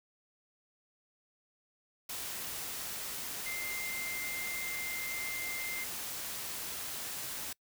sine tone in noise, 2093 Hz, C7, in tune, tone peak -38 dBFS, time 3.46-5.84 s, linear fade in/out 5 ms, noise white, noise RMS -40 dBFS, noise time 2.09-7.53 s, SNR -1 dB, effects noise-tail reverb RT60 0.1 s tail -25 dB re dry

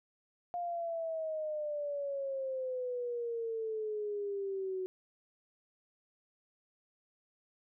sine exponential sweep, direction down, 707 to 370 Hz, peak -34 dBFS, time 0.54-4.86 s, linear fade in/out 0 ms, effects none

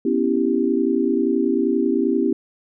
sine chord, C# half-diminished seventh, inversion third, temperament equal, 246.9 / 277.2 / 329.6 / 392 Hz, B3 / C#4 / E4 / G4, 0 / 0 / 0 / 0 cents, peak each -22 dBFS, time 0.05-2.33 s, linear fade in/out 5 ms, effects none

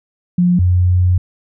sine tone pair in turn, 177.5 / 90.14 Hz, F3 / F#2, +28 / -45 cents, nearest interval octave, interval 1173 cents, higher first, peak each -9 dBFS, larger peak neither, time 0.38-0.59 / 0.59-1.18 s, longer second, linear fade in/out 5 ms, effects none

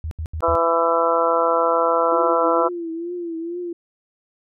sine tone bursts, 79.3 Hz, D#2, 33 cents sharp, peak -24 dBFS, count 4, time 0.04-0.553 s, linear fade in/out 0 ms, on 72 ms, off 75 ms
harmonic tone, 166.8 Hz, E3, 21 cents sharp, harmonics 2 / 3 / 4 / 5 / 6 / 7 / 8, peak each -30 / -20 / -22 / -30 / -22 / -27 / -22 dBFS, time 0.42-2.69 s, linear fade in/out 20 ms
sine tone with vibrato, 340 Hz, F4, 46 cents flat, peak -25 dBFS, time 2.12-3.73 s, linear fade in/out 5 ms, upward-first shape triangle, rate 2.2 Hz, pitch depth 88 cents each way
effects none

